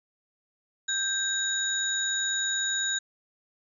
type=tone cluster; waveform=sine; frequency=1584 / 3794 / 6890 Hz; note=G6 / A#7 / A8; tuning=+18 / +30 / -37 cents; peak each=-30 dBFS; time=0.88-2.99 s; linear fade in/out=10 ms; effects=none